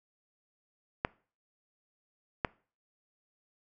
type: clicks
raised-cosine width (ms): 0.5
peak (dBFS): -12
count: 2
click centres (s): 1.049 / 2.448
effects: noise-tail reverb RT60 0.4 s tail -23 dB re dry